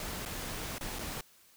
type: noise with dropouts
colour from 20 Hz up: pink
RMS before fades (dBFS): -39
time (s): 0-1.21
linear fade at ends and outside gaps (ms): 2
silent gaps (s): 0.252-0.259 / 0.783-0.809 / 0.987-0.991
effects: white hiss -62 dBFS RMS until 1.56 s